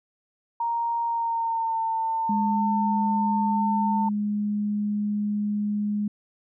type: tone with pitch glide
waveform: sine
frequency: 932.3 to 899.5 Hz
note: A#5 to A5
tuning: 0 to +38 cents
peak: -23 dBFS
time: 0.6-4.09 s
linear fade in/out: 5 ms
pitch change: -62 cents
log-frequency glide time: 1.05-1.81 s
type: tone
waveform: sine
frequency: 207.7 Hz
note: G#3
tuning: in tune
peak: -23 dBFS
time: 2.29-6.08 s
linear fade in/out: 5 ms
effects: none